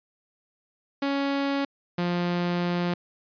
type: tone pair in turn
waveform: sawtooth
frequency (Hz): 278.5 / 175.44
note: C#4 / F3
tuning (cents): +8 / +8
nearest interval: minor sixth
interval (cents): 800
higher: first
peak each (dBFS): -20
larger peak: neither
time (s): 1.02-1.65 / 1.98-2.94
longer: second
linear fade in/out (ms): 5
effects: resampled to 11025 Hz